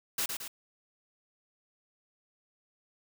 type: noise with echo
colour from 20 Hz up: white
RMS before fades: -31 dBFS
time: 0.18-0.26 s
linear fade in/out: 5 ms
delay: 110 ms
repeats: 2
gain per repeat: -5 dB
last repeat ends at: 0.48 s
effects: none